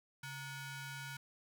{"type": "ring-modulated tone", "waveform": "sawtooth", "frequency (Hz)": 794, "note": "G5", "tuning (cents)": 22, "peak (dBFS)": -37, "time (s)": [0.23, 1.17], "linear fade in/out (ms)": 5, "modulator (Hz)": 656, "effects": []}